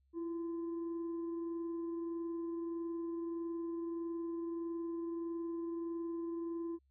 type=tone with frequency modulation; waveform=sine; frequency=335.2 Hz; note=E4; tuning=29 cents sharp; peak=-37 dBFS; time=0.13-6.79 s; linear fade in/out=50 ms; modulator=692 Hz; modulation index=0.24; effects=added 67 Hz sine -70 dBFS peak until 6.9 s